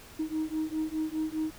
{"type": "beating tone pair", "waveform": "sine", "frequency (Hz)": [311.1, 316], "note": ["D#4", "D#4"], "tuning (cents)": [0, 27], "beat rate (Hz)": 4.9, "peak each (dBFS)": -31, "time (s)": [0.19, 1.51], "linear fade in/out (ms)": 10, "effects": ["tanh soft clip ceiling -24 dBFS", "pink hiss -50 dBFS RMS until 1.58 s"]}